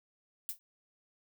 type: noise with exponential decay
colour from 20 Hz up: violet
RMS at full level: -32 dBFS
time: 0.49-0.59 s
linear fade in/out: 0 ms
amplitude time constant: 21 ms
effects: none